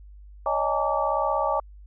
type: tone cluster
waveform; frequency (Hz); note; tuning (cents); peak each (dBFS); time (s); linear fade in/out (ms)
sine; 562 / 624 / 828 / 904 / 1153; C#5 / D#5 / G#5 / A5 / D6; +24 / +5 / -5 / +47 / -32; -28; 0.46-1.6; 2
effects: added 50 Hz sine -43 dBFS peak until 1.86 s